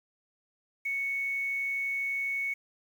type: tone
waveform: triangle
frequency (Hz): 2217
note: C#7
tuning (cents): 0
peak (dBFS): -25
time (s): 0.85-2.54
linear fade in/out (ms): 10
effects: tanh soft clip ceiling -27 dBFS + 9-bit